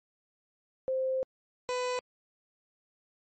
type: tone pair in turn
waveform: sine / 30% pulse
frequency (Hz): 523 / 499.3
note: C5 / B4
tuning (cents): -1 / +19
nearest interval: minor second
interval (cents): 80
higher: first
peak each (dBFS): -27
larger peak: neither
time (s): 0.88-1.23 / 1.69-1.99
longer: first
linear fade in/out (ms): 0
effects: MP3 32 kbps